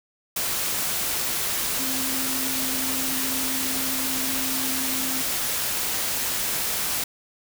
sine tone in noise, 262.7 Hz, C4, 7 cents sharp, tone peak -32 dBFS, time 1.79-5.22 s, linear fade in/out 5 ms, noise white, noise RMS -26 dBFS, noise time 0.36-7.04 s, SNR -9 dB, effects none

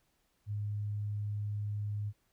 sine tone, 103.83 Hz, G#2, in tune, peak -33 dBFS, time 0.46-2.13 s, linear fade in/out 50 ms, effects pink hiss -75 dBFS RMS until 2.32 s

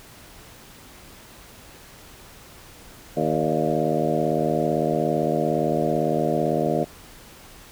harmonic tone with a mistuned harmonic, 77.7 Hz, D#2, 2 cents flat, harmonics 2 / 3 / 4 / 5 / 6 / 7 / 8 / 9, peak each -28 / -28 / -28 / -28 / -28 / -28 / -28 / -28 dBFS, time 3.16-6.85 s, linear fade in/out 20 ms, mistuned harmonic 7, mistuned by +68 cents, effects pink hiss -46 dBFS RMS until 7.71 s

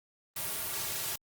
white noise with comb filter, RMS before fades -35 dBFS, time 0.36-1.16 s, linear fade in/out 5 ms, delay 3.9 ms, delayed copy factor -0.6, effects Opus 32 kbps

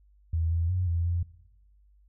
sine tone with pitch steps, 81.8 / 83.8 / 91.2 / 84.7 / 86.4 Hz, E2 / E2 / F#2 / E2 / F2, -13 / +29 / -24 / +48 / -18 cents, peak -24 dBFS, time 0.33-1.23 s, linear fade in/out 5 ms, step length 180 ms, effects noise-tail reverb RT60 0.9 s tail -19 dB re dry + added 50 Hz sine -57 dBFS peak until 2.08 s

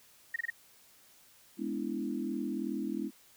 sine tone bursts, 1864.7 Hz, A#6, in tune, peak -30 dBFS, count 4, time 0.34-0.502 s, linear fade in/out 5 ms, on 21 ms, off 26 ms
sine chord, E dominant seventh, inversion first, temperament equal with one note detuned, 207.7 / 246.9 / 286.8 / 329.6 Hz, G#3 / B3 / D4 / E4, 0 / 0 / -41 / 0 cents, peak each -38 dBFS, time 1.57-3.11 s, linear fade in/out 50 ms
effects white hiss -61 dBFS RMS until 3.36 s

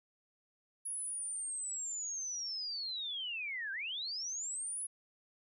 sine linear two-way sweep, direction down then up, 10540 to 1534 to 10540 Hz, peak -37 dBFS, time 0.85-4.87 s, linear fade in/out 10 ms, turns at 3.72 s, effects none

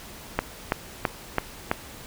click train, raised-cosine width 0.5 ms, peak -6 dBFS, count 5, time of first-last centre 0.39-1.715 s, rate 3.02 Hz, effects pink hiss -43 dBFS RMS until 2.06 s

